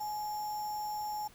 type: tone with sample-and-hold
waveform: sine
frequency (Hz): 844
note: G#5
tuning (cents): +28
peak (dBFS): -34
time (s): 0-1.28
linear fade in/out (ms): 10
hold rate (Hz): 6300
effects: pink hiss -59 dBFS RMS until 1.34 s